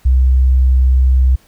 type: tone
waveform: sine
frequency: 64.4 Hz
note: C2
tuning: 27 cents flat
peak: -7 dBFS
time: 0.05-1.36 s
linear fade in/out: 10 ms
effects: pink hiss -51 dBFS RMS until 1.47 s